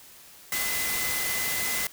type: tone in noise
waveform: sine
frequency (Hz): 2027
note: B6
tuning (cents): +45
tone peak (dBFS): -32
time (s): 0.52-1.87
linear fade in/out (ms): 2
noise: white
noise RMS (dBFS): -29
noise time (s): 0.52-1.87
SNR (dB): -6
effects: white hiss -50 dBFS RMS until 1.92 s